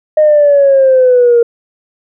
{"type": "exponential sweep", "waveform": "sine", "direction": "down", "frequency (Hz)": [619, 466.2], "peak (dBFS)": -3, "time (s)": [0.17, 1.43], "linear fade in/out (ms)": 5, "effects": ["tanh soft clip ceiling 0 dBFS"]}